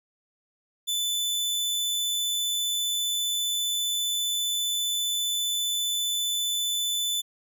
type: tone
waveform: sawtooth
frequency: 3505 Hz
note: A7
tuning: 7 cents flat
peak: -22 dBFS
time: 0.87-7.22 s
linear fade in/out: 20 ms
effects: none